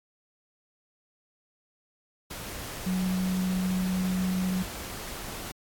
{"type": "tone in noise", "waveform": "sine", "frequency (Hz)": 185, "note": "F#3", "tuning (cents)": 0, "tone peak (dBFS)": -25, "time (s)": [2.86, 4.63], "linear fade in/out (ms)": 10, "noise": "pink", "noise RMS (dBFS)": -38, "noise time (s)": [2.3, 5.52], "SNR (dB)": 10, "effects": ["AAC 64 kbps"]}